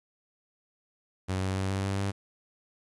sawtooth tone with pitch steps, 93.9 / 94.88 / 95.87 / 96.88 / 97.89 / 98.91 Hz, F#2 / F#2 / G2 / G2 / G2 / G2, +26 / +44 / -38 / -20 / -2 / +16 cents, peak -24 dBFS, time 1.28-2.12 s, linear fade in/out 20 ms, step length 140 ms, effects resampled to 24000 Hz + 11-bit

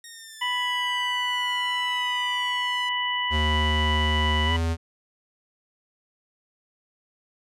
5% pulse linear sweep, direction down, 1864.7 to 1009 Hz, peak -29 dBFS, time 0.04-2.89 s, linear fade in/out 2 ms
harmonic tone, 987.8 Hz, B5, in tune, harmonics 1 / 2 / 3, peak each -28 / -28 / -28 dBFS, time 0.41-4.57 s, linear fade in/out 10 ms
square tone with pitch glide, 76.2 to 82.62 Hz, D#2 to E2, -36 to +4 cents, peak -23 dBFS, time 3.3-4.77 s, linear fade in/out 50 ms, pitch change +140 cents, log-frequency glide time 4.45-4.52 s
effects low-pass 9000 Hz 12 dB/octave

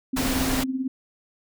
sine tone with tremolo, 261.6 Hz, C4, in tune, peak -21 dBFS, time 0.13-0.88 s, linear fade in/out 5 ms, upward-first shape triangle, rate 18 Hz, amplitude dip 75%
pink noise, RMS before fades -26 dBFS, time 0.16-0.64 s, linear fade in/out 10 ms
effects none

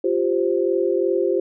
sine chord, F suspended second, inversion none, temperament equal, 349.2 / 392 / 523.3 Hz, F4 / G4 / C5, 0 / 0 / 0 cents, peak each -21 / -21 / -23 dBFS, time 0.04-1.4 s, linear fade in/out 5 ms, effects none

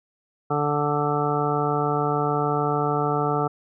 harmonic tone, 146.83 Hz, D3, in tune, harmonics 1 / 2 / 3 / 4 / 5 / 6 / 8 / 9, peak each -27 / -30 / -26 / -35 / -27 / -31 / -30 / -29 dBFS, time 0.5-3.48 s, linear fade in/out 10 ms, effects none

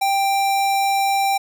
square tone, 787 Hz, G5, 7 cents sharp, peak -17 dBFS, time 0.01-1.38 s, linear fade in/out 10 ms, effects none

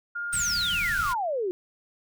sine tone, 1413 Hz, F6, 20 cents sharp, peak -29 dBFS, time 0.15-1.15 s, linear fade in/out 10 ms
pink band-stop noise, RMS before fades -36 dBFS, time 0.32-1.14 s, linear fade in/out 20 ms, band 190 to 1600 Hz, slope 24 dB/octave
sine exponential sweep, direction down, 8780 to 349.2 Hz, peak -25 dBFS, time 0.33-1.51 s, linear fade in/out 0 ms
effects none

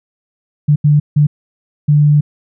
sine tone bursts at uneven times, 147.8 Hz, D3, 11 cents sharp, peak -6 dBFS, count 4, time 0.68-0.76 / 0.84-1 / 1.16-1.27 / 1.88-2.21 s, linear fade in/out 10 ms, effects none

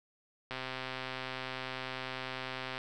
click train, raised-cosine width 0.3 ms, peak -22 dBFS, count 296, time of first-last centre 0.51-2.779 s, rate 130 Hz, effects none

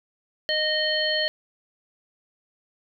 harmonic tone, 617 Hz, D#5, 15 cents flat, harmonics 1 / 3 / 5 / 7, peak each -27 / -27 / -27 / -27 dBFS, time 0.49-1.28 s, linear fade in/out 0 ms, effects none

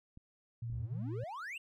clicks, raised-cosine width 5 ms, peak -40 dBFS, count 2, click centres 0.174 / 0.7 s
sine tone, 116.54 Hz, A#2, in tune, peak -37 dBFS, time 0.62-1.24 s, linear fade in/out 5 ms
triangle exponential sweep, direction up, 54.1 to 2877 Hz, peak -39 dBFS, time 0.72-1.58 s, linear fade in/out 5 ms
effects none

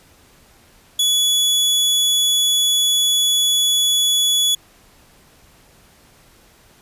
sawtooth tone, 3400 Hz, G#7, 40 cents sharp, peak -11 dBFS, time 0.99-4.55 s, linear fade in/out 5 ms, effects pink hiss -51 dBFS RMS until 6.81 s + resampled to 32000 Hz

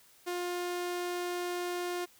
sawtooth tone, 354.2 Hz, F4, 24 cents sharp, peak -29 dBFS, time 0.26-2.06 s, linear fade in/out 20 ms, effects white hiss -61 dBFS RMS until 2.19 s

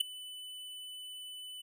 square tone with ADSR envelope, 2997 Hz, F#7, 22 cents sharp, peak -23 dBFS, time 0-1.62 s, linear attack 10 ms, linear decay 5 ms, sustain -21 dB, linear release 14 ms, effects none

